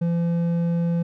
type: tone with hard clipping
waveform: sine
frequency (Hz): 170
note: F3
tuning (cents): -46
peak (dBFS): -21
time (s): 0.01-1.03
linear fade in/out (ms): 10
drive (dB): 6
effects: none